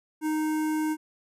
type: tone with notch filter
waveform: square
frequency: 310 Hz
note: D#4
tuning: 6 cents flat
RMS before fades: -27 dBFS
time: 0.21-0.97 s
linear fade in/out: 50 ms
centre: 3800 Hz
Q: 0.63
effects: resampled to 32000 Hz